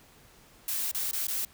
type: noise with dropouts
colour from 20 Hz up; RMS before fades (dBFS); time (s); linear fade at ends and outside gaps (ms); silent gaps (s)
blue; -31; 0.68-1.45; 2; 0.914-0.947 / 1.112-1.131 / 1.27-1.282
effects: pink hiss -57 dBFS RMS until 1.53 s